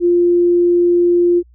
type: tone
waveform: sine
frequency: 349.3 Hz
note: F4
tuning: in tune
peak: -9 dBFS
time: 0-1.43 s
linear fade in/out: 50 ms
effects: added 60 Hz sine -44 dBFS peak until 1.54 s